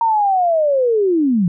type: linear sweep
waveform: sine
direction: down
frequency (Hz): 932.3 to 164.5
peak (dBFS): -12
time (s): 0.01-1.48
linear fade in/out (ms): 2
effects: none